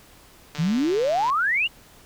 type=click train; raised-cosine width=0.2 ms; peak=-18 dBFS; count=112; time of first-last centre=0.55-1.3 s; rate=148 Hz
type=exponential sweep; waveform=sine; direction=up; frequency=148.2 to 2960 Hz; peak=-19 dBFS; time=0.58-1.68 s; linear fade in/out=20 ms
effects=pink hiss -51 dBFS RMS until 2.05 s